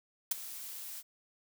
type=noise with ADSR envelope; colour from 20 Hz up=blue; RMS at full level=-27 dBFS; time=0.31-1.03 s; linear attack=5 ms; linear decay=16 ms; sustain=-17 dB; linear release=41 ms; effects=none

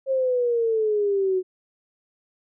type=exponential sweep; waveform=sine; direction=down; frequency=540 to 366.6 Hz; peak=-19 dBFS; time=0.06-1.43 s; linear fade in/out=50 ms; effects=none

